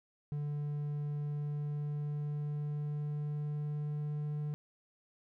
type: tone with pitch glide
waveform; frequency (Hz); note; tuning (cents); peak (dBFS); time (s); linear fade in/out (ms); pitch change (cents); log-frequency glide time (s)
triangle; 146.83 to 148.88; D3 to D3; 0 to +24; -32; 0.32-4.54; 0; +24; 1.18-4.39
effects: none